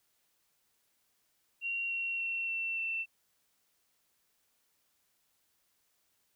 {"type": "tone with pitch steps", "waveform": "sine", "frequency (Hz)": [2752, 2735, 2717, 2700, 2683], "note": ["F7", "F7", "F7", "E7", "E7"], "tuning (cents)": [-26, -37, -48, 41, 30], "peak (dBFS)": -32, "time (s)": [1.61, 3.06], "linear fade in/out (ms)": 50, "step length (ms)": 290, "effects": ["white hiss -75 dBFS RMS until 6.35 s"]}